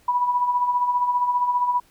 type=tone with tremolo; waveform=sine; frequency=981 Hz; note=B5; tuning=12 cents flat; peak=-16 dBFS; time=0.08-1.8 s; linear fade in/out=5 ms; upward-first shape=sine; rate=15 Hz; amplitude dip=55%; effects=pink hiss -58 dBFS RMS until 1.9 s